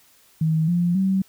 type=tone with pitch steps; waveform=sine; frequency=159 / 174.4 / 191.28 Hz; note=D#3 / F3 / G3; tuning=+38 / -2 / -42 cents; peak=-17 dBFS; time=0.41-1.22 s; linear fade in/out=5 ms; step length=270 ms; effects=white hiss -56 dBFS RMS until 1.28 s